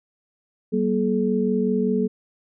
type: tone cluster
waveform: sine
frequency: 192.1 / 237.3 / 427.3 Hz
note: G3 / A#3 / G#4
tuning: -35 / +31 / +49 cents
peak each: -23 dBFS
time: 0.72-2.08 s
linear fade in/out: 20 ms
effects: none